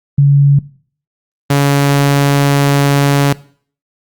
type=tone pair in turn; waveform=sine / sawtooth; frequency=141.2 / 141.2 Hz; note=C#3 / C#3; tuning=+32 / +32 cents; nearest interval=unison; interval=0 cents; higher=neither; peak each=-4 dBFS; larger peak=neither; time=0.18-0.59 / 1.5-3.33 s; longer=second; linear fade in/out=5 ms; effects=noise-tail reverb RT60 0.5 s tail -20 dB re dry + Opus 48 kbps